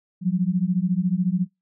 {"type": "beating tone pair", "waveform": "sine", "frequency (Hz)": [174.61, 188.61], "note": ["F3", "F#3"], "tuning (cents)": [0, 33], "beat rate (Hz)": 14, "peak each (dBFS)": -22, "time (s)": [0.21, 1.47], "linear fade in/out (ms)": 50, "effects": ["noise-tail reverb RT60 0.2 s tail -25 dB re dry"]}